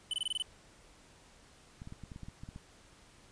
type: tone bursts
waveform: square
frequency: 3015 Hz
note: F#7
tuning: 32 cents sharp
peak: -32 dBFS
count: 7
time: 0.11-0.423 s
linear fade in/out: 2 ms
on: 25 ms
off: 23 ms
type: clicks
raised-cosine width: 5 ms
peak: -33 dBFS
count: 11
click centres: 1.819 / 1.874 / 1.924 / 2.037 / 2.118 / 2.161 / 2.233 / 2.285 / 2.435 / 2.489 / 2.561 s
effects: pink hiss -60 dBFS RMS until 3.31 s + resampled to 22050 Hz